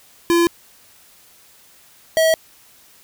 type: tone pair in turn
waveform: square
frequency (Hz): 341.1 / 643.9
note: F4 / E5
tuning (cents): -41 / -41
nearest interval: major seventh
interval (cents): 1100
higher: second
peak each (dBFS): -13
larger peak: neither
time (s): 0.3-0.47 / 2.17-2.34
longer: neither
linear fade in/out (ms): 0
effects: white hiss -50 dBFS RMS until 3.03 s